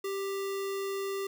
sine tone with sample-and-hold, 392 Hz, G4, in tune, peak -31 dBFS, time 0.04-1.27 s, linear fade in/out 5 ms, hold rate 1575 Hz, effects none

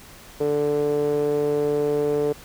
sawtooth tone with band-pass filter, 146.83 Hz, D3, in tune, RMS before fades -22 dBFS, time 0.4-2.33 s, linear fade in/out 10 ms, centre 450 Hz, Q 5, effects pink hiss -45 dBFS RMS until 2.44 s

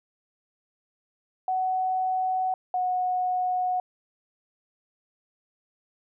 sine tone pair in turn, 747 / 732 Hz, F#5 / F#5, +16 / -19 cents, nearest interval unison, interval 35 cents, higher first, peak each -23 dBFS, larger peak neither, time 1.48-2.54 / 2.74-3.8 s, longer neither, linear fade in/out 2 ms, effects none

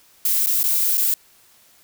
violet noise with dropouts, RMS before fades -19 dBFS, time 0.25-1.14 s, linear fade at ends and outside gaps 2 ms, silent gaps 0.462-0.469 / 0.632-0.639 / 0.973-0.978 s, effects white hiss -54 dBFS RMS until 1.83 s

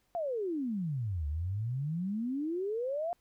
sine exponential two-way sweep, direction down then up, 714 to 71.1 to 714 Hz, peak -31 dBFS, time 0.15-3.13 s, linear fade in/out 0 ms, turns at 1.27 s, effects pink hiss -74 dBFS RMS until 3.2 s

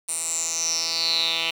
10% pulse tone with band-pass filter sweep, 164.81 Hz, E3, in tune, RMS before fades -25 dBFS, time 0.08-1.51 s, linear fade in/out 10 ms, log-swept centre 9200 to 3100 Hz, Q 8.1, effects 7-bit

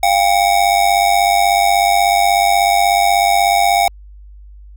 square ring-modulated tone, 747 Hz, F#5, 16 cents sharp, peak -8 dBFS, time 0.03-3.88 s, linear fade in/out 0 ms, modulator 48.2 Hz, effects added 50 Hz sine -35 dBFS peak until 4.76 s

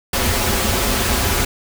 pink noise with comb filter, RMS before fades -18 dBFS, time 0.13-1.45 s, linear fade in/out 5 ms, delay 6.5 ms, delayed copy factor -0.6, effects none

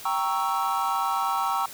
triangle chord, G diminished seventh, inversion none, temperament equal, 784 / 932.3 / 1108.7 / 1318.5 Hz, G5 / Bb5 / Db6 / Fb6, 0 / 0 / 0 / 0 cents, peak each -27 dBFS, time 0.05-1.66 s, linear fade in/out 5 ms, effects white hiss -42 dBFS RMS until 1.73 s

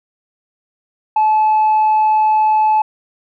sine tone, 863 Hz, A5, 34 cents flat, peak -8 dBFS, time 1.16-2.82 s, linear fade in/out 5 ms, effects tanh soft clip ceiling -8 dBFS

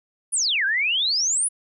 sine exponential two-way sweep, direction down then up, 10400 to 1529 to 10400 Hz, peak -19 dBFS, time 0.32-1.49 s, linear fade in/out 20 ms, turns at 0.65 s, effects none

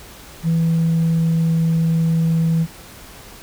sine tone with pitch glide, 164.81 to 163.77 Hz, E3 to E3, 0 to -11 cents, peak -12 dBFS, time 0.43-2.67 s, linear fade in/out 50 ms, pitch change -11 cents, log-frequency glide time 0.62-1.59 s, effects tanh soft clip ceiling -12 dBFS + pink hiss -40 dBFS RMS until 3.42 s

